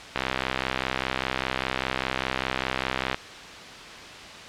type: click train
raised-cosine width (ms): 0.3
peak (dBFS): -8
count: 195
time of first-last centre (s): 0.16-3.145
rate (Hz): 65
effects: white hiss -40 dBFS RMS until 4.48 s + low-pass 4000 Hz 12 dB/octave